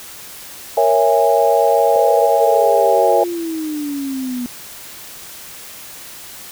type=chord; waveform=sine; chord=A# half-diminished seventh; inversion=none; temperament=equal with one note detuned; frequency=466.2 / 554.4 / 659.3 / 821.5 Hz; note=A#4 / C#5 / E5 / G#5; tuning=0 / 0 / 0 / -19 cents; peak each=-16 dBFS; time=0.77-3.24 s; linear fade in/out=5 ms
type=exponential sweep; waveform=sine; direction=down; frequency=523.3 to 242 Hz; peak=-20 dBFS; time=1.96-4.46 s; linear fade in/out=0 ms
effects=white hiss -35 dBFS RMS until 6.51 s